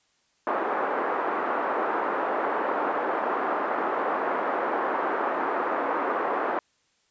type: band-pass noise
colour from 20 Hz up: white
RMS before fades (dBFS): -27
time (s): 0.47-6.59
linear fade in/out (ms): 2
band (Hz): 300 to 1300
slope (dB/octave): 24
effects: white hiss -68 dBFS RMS until 7.1 s + resampled to 16000 Hz